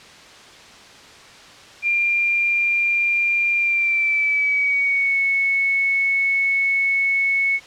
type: tone with pitch glide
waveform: sine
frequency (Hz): 2391 to 2205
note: D7 to C#7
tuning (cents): +30 to -10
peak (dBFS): -16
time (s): 1.82-7.6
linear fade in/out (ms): 50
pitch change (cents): -140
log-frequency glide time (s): 3.57-5.19
effects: white hiss -43 dBFS RMS until 7.66 s + low-pass 5000 Hz 12 dB/octave